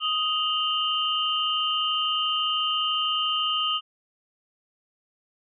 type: tone cluster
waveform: sine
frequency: 1248 / 2843 / 3077 Hz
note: D#6 / F7 / G7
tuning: +5 / +30 / -33 cents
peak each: -27 dBFS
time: 0-3.81 s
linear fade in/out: 50 ms
effects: none